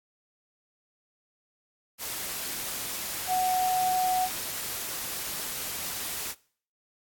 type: tone in noise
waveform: sine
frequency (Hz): 740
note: F#5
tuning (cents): 0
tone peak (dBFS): -23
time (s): 3.27-4.29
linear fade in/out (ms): 50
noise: white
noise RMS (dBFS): -34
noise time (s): 1.98-6.35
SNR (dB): +8
effects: noise-tail reverb RT60 0.5 s tail -22 dB re dry + AAC 64 kbps